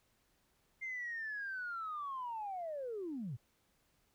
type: linear sweep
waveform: sine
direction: down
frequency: 2112 to 102.6 Hz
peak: -38 dBFS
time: 0.81-3.37 s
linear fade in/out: 20 ms
effects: tanh soft clip ceiling -34 dBFS + pink hiss -75 dBFS RMS until 4.14 s